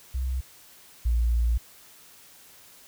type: tone pair in turn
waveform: sine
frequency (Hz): 64.2 / 58.21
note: C2 / A#1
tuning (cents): -32 / -2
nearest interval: major second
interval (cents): 170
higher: first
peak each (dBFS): -25 / -20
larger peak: second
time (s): 0.14-0.41 / 1.05-1.58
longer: second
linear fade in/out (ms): 10
effects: white hiss -52 dBFS RMS until 2.87 s